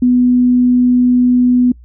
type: tone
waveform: sine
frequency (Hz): 247.9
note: B3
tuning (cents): +7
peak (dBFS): -7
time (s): 0.02-1.72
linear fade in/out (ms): 5
effects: noise-tail reverb RT60 0.1 s tail -25 dB re dry + added 60 Hz sine -36 dBFS peak until 1.84 s